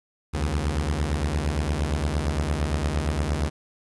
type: beating tone pair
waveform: sawtooth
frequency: 69.4 / 78.1 Hz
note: C#2 / D#2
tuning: +3 / +7 cents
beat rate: 8.7 Hz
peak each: -22 dBFS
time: 0.33-3.5 s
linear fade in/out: 20 ms
effects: resampled to 24000 Hz + 9-bit